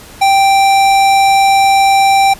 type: tone with hard clipping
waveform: sine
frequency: 784 Hz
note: G5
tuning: in tune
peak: -8 dBFS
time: 0.21-2.34 s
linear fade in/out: 10 ms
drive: 18 dB
effects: pink hiss -35 dBFS RMS until 2.39 s + resampled to 32000 Hz